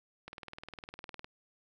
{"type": "click train", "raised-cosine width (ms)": 0.3, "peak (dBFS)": -28, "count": 20, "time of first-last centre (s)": [0.28, 1.244], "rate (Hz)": 19.7, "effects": []}